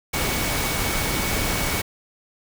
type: tone in noise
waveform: sine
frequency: 2237 Hz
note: C#7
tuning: 15 cents sharp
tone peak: -32 dBFS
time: 0.13-1.82 s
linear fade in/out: 10 ms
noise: pink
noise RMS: -24 dBFS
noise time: 0.13-1.82 s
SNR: -11 dB
effects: none